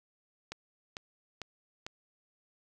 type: click train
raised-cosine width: 0.2 ms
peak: -22 dBFS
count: 4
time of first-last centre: 0.52-1.865 s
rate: 2.23 Hz
effects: none